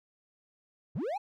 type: linear sweep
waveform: triangle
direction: up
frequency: 90.6 to 867 Hz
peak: -29 dBFS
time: 0.95-1.18 s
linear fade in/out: 10 ms
effects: none